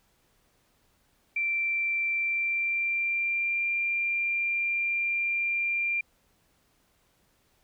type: tone with pitch glide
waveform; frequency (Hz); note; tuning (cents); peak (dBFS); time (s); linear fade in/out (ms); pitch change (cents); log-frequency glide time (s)
sine; 2349 to 2382; D7 to D7; 0 to +24; -25; 1.36-6.01; 5; +24; 2.16-3.67
effects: pink hiss -68 dBFS RMS until 7.63 s